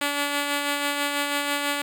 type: tone with tremolo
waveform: 5% pulse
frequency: 287.3 Hz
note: D4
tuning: 38 cents flat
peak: -11 dBFS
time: 0.01-1.82 s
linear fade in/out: 5 ms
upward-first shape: sine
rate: 6.1 Hz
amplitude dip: 35%
effects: none